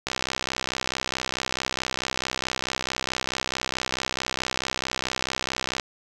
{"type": "click train", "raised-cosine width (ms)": 0.2, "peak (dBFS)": -8, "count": 371, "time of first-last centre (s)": [0.07, 5.798], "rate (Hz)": 64.6, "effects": []}